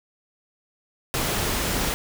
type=noise; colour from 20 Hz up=pink; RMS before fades=-25 dBFS; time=1.14-1.94 s; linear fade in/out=0 ms; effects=none